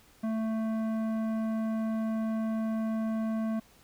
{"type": "tone with tanh clipping", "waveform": "sine", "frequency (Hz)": 221.5, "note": "A3", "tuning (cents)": 12, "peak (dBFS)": -30, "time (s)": [0.23, 3.6], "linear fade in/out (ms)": 10, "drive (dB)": 13, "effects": ["pink hiss -60 dBFS RMS until 3.83 s"]}